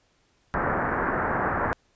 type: low-pass noise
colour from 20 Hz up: white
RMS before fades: -26 dBFS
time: 0.54-1.73 s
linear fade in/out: 0 ms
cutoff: 1700 Hz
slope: 48 dB/octave
effects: pink hiss -66 dBFS RMS until 1.95 s + resampled to 16000 Hz